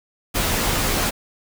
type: noise with comb filter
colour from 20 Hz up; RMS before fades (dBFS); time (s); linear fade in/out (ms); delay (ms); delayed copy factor
pink; -21; 0.34-1.11; 20; 16; -0.55
effects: none